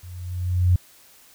sine tone with level ramp, 90 Hz, F#2, 47 cents flat, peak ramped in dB -37 to -12 dBFS, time 0.03-0.76 s, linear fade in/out 5 ms, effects white hiss -52 dBFS RMS until 1.34 s

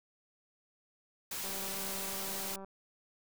white noise, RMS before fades -39 dBFS, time 1.31-2.56 s, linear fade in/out 5 ms
click train, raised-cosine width 1 ms, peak -34 dBFS, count 235, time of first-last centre 1.44-2.646 s, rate 194 Hz
effects none

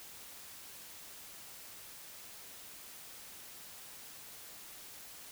silence, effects white hiss -51 dBFS RMS until 5.31 s

